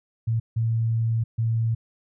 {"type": "tone bursts at uneven times", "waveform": "sine", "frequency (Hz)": 113.8, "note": "A#2", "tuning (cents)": -41, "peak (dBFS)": -20, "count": 3, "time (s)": [[0.27, 0.4], [0.56, 1.24], [1.38, 1.75]], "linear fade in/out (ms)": 10, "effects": []}